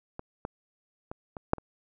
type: clicks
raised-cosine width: 1 ms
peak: -23 / -19 / -23 / -24 / -7 / -28 dBFS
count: 6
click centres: 0.194 / 0.451 / 1.115 / 1.368 / 1.534 / 1.583 s
effects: none